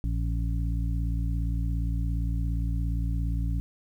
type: harmonic tone with a mistuned harmonic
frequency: 57.3 Hz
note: A#1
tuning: 29 cents flat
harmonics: 1 / 2 / 3 / 5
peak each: -26 / -32 / -36 / -40 dBFS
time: 0.04-3.6 s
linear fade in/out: 0 ms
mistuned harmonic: 5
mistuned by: -47 cents
effects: 10-bit